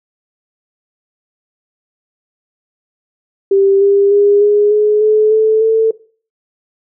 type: tone with pitch steps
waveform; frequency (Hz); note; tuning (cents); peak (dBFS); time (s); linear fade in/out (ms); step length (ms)
sine; 392.6 / 399.7 / 406.9 / 414.3 / 421.8 / 429.4 / 437.1 / 445; G4 / G4 / G#4 / G#4 / G#4 / A4 / A4 / A4; +3 / +34 / -35 / -4 / +27 / -42 / -11 / +20; -7; 3.51-5.91; 5; 300
effects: noise-tail reverb RT60 0.4 s tail -19 dB re dry